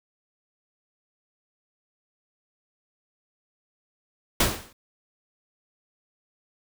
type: noise with exponential decay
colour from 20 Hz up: pink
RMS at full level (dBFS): -17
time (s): 4.4-4.73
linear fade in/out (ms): 5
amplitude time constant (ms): 71
effects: none